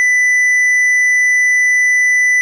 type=tone with tanh clipping; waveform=sine; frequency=1991 Hz; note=B6; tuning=14 cents sharp; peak=-10 dBFS; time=0-2.41 s; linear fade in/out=0 ms; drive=6 dB; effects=none